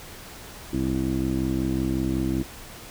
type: tone with low-pass filter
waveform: 15% pulse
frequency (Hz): 65.41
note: C2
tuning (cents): 0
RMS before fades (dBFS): -25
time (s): 0.73-2.43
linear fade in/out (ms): 5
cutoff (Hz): 330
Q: 4.7
effects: pink hiss -42 dBFS RMS until 2.9 s